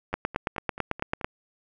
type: two click trains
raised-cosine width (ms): 0.5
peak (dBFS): -23 / -10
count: 6 / 11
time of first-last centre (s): 0.13-1.212 / 0.14-1.245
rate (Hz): 4.62 / 9.05
effects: none